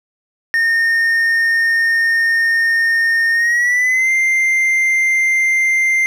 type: tone with pitch glide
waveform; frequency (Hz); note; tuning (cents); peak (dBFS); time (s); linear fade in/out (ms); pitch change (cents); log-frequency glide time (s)
triangle; 1832 to 2092; A#6 to C7; -31 to -1; -10; 0.54-6.06; 0; +230; 3.32-4.11
effects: none